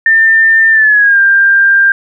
sine tone with pitch glide, 1797 to 1591.7 Hz, A6 to G6, +36 to +26 cents, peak -4 dBFS, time 0.06-1.92 s, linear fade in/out 2 ms, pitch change -210 cents, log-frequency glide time 0.71-1.19 s, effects none

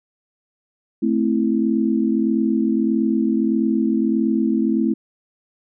sine chord, A minor, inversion none, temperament equal, 220 / 261.6 / 329.6 Hz, A3 / C4 / E4, 0 / 0 / 0 cents, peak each -19 / -21 / -21 dBFS, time 1.02-4.94 s, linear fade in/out 10 ms, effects none

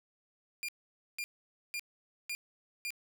sawtooth tone bursts, 2402 Hz, D7, 38 cents sharp, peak -32 dBFS, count 5, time 0.63-2.905 s, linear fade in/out 0 ms, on 55 ms, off 500 ms, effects none

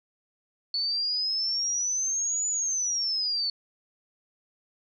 sine exponential two-way sweep, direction up then down, 4435 to 6990 to 4435 Hz, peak -25 dBFS, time 0.74-3.5 s, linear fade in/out 2 ms, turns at 2.48 s, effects none

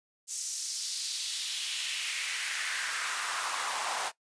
pink noise with high-pass filter sweep, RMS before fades -34 dBFS, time 0.27-4.12 s, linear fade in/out 50 ms, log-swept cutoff 6800 to 780 Hz, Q 2.2, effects noise-tail reverb RT60 0.1 s tail -18 dB re dry + resampled to 22050 Hz

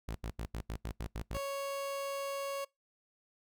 sawtooth tone bursts, 55.7 Hz, A1, 22 cents sharp, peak -33 dBFS, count 9, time 0.08-1.378 s, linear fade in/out 5 ms, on 74 ms, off 79 ms
30% pulse tone, 554.4 Hz, C#5, in tune, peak -33 dBFS, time 1.34-2.65 s, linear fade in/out 10 ms
effects noise-tail reverb RT60 0.2 s tail -25 dB re dry

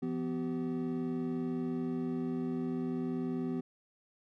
triangle tone cluster, 169.7 / 250 / 384.1 Hz, F3 / B3 / G4, -49 / +21 / -35 cents, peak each -37 / -32 / -38 dBFS, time 0.02-3.61 s, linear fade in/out 10 ms, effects none

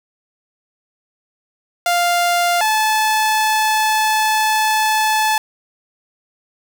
sawtooth tone pair in turn, 698.5 / 866.9 Hz, F5 / A5, 0 / -26 cents, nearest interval major third, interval 374 cents, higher second, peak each -10 dBFS, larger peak neither, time 1.86-2.61 / 2.61-5.38 s, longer second, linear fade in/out 2 ms, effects none

